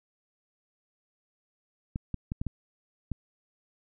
clicks, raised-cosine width 5 ms, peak -19 dBFS, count 6, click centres 1.959 / 2.143 / 2.319 / 2.415 / 2.467 / 3.117 s, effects none

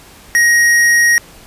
sine tone with hard clipping, 1882 Hz, A#6, 16 cents sharp, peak -9 dBFS, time 0.35-1.18 s, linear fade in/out 0 ms, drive 16 dB, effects pink hiss -40 dBFS RMS until 1.46 s + resampled to 32000 Hz

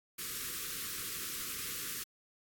white band-stop noise, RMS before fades -40 dBFS, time 0.18-2.04 s, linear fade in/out 10 ms, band 500 to 1100 Hz, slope 96 dB/octave, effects AAC 64 kbps

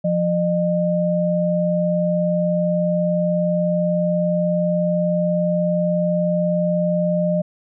sine tone pair together, 174.8 / 608.7 Hz, F3 / D#5, +2 / -38 cents, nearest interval octave + minor seventh, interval 2160 cents, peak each -19 dBFS, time 0.04-7.42 s, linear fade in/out 10 ms, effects none

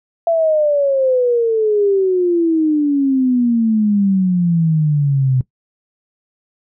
sine exponential sweep, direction down, 676 to 127.1 Hz, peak -11 dBFS, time 0.27-5.41 s, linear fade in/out 2 ms, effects noise-tail reverb RT60 0.1 s tail -19 dB re dry

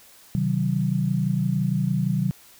sine chord, C diminished, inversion none, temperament just, 130.81 / 156.98 / 188.37 Hz, C3 / Eb3 / Gb3, 0 / +16 / +31 cents, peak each -25 / -25 / -24 dBFS, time 0.35-2.31 s, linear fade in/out 0 ms, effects white hiss -51 dBFS RMS until 2.59 s

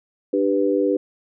sine chord, G major, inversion second, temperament equal with one note detuned, 296.9 / 392 / 493.9 Hz, D4 / G4 / B4, +19 / 0 / 0 cents, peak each -21 dBFS, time 0.33-0.97 s, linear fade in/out 5 ms, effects none

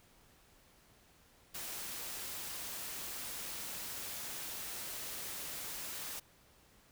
white noise, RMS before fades -43 dBFS, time 1.54-6.2 s, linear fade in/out 10 ms, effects pink hiss -65 dBFS RMS until 6.91 s

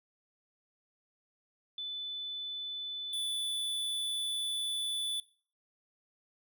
sine / square tone pair in turn, 3500 / 3476 Hz, A7 / A7, -10 / -22 cents, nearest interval unison, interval 12 cents, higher first, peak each -36 / -33 dBFS, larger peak second, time 1.78-3.13 / 3.13-5.2 s, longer second, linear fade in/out 2 ms, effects noise-tail reverb RT60 0.4 s tail -19 dB re dry

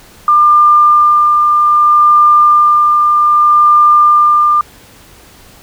sine tone with tremolo, 1198 Hz, D6, 34 cents sharp, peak -3 dBFS, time 0.28-4.61 s, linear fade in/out 2 ms, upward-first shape sine, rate 0.63 Hz, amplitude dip 30%, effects pink hiss -40 dBFS RMS until 5.62 s

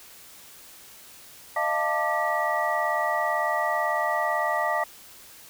sine tone cluster, 613 / 691 / 885 / 1180 / 1930 Hz, D#5 / F5 / A5 / D6 / B6, -26 / -19 / +10 / +8 / -40 cents, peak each -29 dBFS, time 1.56-4.84 s, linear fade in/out 5 ms, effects white hiss -48 dBFS RMS until 5.49 s

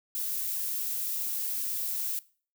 violet noise, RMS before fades -32 dBFS, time 0.15-2.19 s, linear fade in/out 0 ms, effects noise-tail reverb RT60 0.4 s tail -20 dB re dry

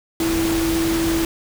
sine tone in noise, 329.6 Hz, E4, in tune, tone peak -18 dBFS, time 0.2-1.25 s, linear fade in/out 2 ms, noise pink, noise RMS -25 dBFS, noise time 0.2-1.25 s, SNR +4 dB, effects none

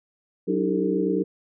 sine tone cluster, 186.7 / 293.3 / 321.6 / 393.2 / 451.9 Hz, F#3 / D4 / E4 / G4 / A4, +16 / -2 / -43 / +5 / +46 cents, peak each -27 dBFS, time 0.47-1.24 s, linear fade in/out 20 ms, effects none

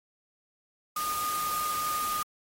sine tone in noise, 1225 Hz, D#6, 27 cents flat, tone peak -29 dBFS, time 0.96-2.23 s, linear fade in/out 5 ms, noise white, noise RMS -36 dBFS, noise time 0.96-2.23 s, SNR +4 dB, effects AAC 48 kbps

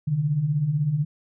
sine beating tone pair, 134.5 / 150.5 Hz, C3 / D3, +48 / +43 cents, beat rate 16 Hz, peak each -28 / -21 dBFS, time 0.07-1.05 s, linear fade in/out 10 ms, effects none

